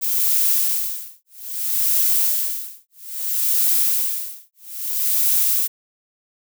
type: noise with tremolo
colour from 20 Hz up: violet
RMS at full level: -17 dBFS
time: 0.01-5.68 s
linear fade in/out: 20 ms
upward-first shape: sine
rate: 0.61 Hz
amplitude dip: 100%
effects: none